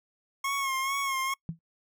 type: tone with vibrato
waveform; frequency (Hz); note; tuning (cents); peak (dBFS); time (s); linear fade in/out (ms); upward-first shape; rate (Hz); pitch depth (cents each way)
25% pulse; 1086; C#6; -36; -24; 0.44-1.34; 5; sine; 2.3; 46
type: tone with exponential decay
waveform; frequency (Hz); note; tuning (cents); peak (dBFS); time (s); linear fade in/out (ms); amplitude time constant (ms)
sine; 164.81; E3; 0; -26; 1.49-1.59; 0; 20
effects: noise-tail reverb RT60 0.1 s tail -25 dB re dry